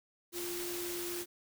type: tone in noise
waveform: sine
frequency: 350 Hz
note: F4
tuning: 4 cents sharp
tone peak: -39 dBFS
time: 0.32-1.26 s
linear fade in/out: 50 ms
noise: white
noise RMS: -41 dBFS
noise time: 0.32-1.26 s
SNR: -1 dB
effects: none